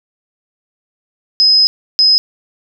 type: tone bursts at uneven times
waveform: sine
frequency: 5070 Hz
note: D#8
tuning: 32 cents sharp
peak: -6 dBFS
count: 2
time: 1.4-1.67 / 1.99-2.18 s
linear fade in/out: 0 ms
effects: none